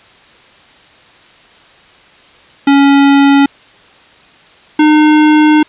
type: tone pair in turn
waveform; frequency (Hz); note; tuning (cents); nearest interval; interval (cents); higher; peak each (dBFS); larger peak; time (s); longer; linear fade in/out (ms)
square; 279.3 / 304.6; C#4 / D#4; +13 / -37; major second; 150; second; -5; neither; 2.67-3.46 / 4.79-5.63; second; 5
effects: white hiss -42 dBFS RMS until 5.68 s + resampled to 8000 Hz